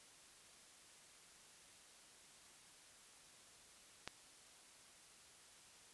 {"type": "click", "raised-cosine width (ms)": 0.2, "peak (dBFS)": -26, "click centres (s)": 4.076, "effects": ["white hiss -63 dBFS RMS until 5.93 s", "resampled to 24000 Hz"]}